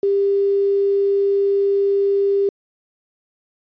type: tone with quantisation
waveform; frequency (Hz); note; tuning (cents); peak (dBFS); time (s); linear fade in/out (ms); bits
sine; 397.8; G4; +25; -14; 0.03-2.49; 2; 7
effects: resampled to 11025 Hz